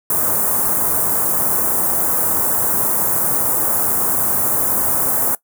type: band-stop noise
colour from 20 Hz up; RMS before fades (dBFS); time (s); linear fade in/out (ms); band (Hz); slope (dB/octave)
white; -17; 0.1-5.35; 2; 1300 to 9100; 24
effects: noise-tail reverb RT60 0.1 s tail -20 dB re dry + high-pass 80 Hz 12 dB/octave